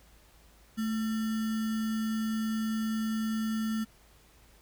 sine tone with sample-and-hold, 220 Hz, A3, in tune, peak -28 dBFS, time 0.77-3.85 s, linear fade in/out 20 ms, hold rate 1575 Hz, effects added 53 Hz sine -60 dBFS peak until 4.61 s + pink hiss -61 dBFS RMS until 4.61 s

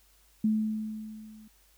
sine tone with level ramp, 216.6 Hz, A3, 27 cents flat, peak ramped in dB -21 to -49 dBFS, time 0.44-1.48 s, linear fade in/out 5 ms, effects added 50 Hz sine -64 dBFS peak until 1.77 s + white hiss -64 dBFS RMS until 1.77 s

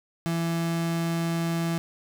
35% pulse tone, 167 Hz, E3, 23 cents sharp, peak -23 dBFS, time 0.26-1.78 s, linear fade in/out 0 ms, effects none

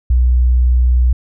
sine tone, 61.74 Hz, B1, in tune, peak -8 dBFS, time 0.1-1.13 s, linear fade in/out 5 ms, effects none

